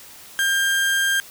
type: tone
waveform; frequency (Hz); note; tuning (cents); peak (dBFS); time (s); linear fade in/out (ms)
35% pulse; 1597; G6; +32; -16; 0.39-1.2; 0
effects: white hiss -43 dBFS RMS until 1.3 s